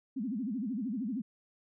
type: tone with vibrato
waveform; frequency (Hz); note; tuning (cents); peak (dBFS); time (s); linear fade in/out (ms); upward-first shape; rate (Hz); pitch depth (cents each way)
sine; 233; A#3; -1; -32; 0.16-1.22; 10; sine; 13; 280
effects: none